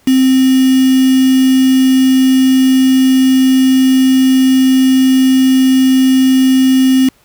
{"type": "tone with quantisation", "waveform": "sine", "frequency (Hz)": 261.6, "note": "C4", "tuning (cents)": 0, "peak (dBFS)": -6, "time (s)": [0.07, 7.09], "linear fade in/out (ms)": 5, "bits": 3, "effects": ["pink hiss -51 dBFS RMS until 7.24 s"]}